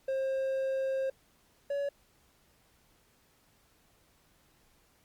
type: tone pair in turn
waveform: triangle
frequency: 533 / 565 Hz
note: C5 / C#5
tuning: +32 / +33 cents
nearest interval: minor second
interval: 101 cents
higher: second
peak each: -27 / -28 dBFS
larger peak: first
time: 0.08-1.1 / 1.7-1.89 s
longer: first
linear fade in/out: 5 ms
effects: pink hiss -67 dBFS RMS until 5.04 s + Opus 48 kbps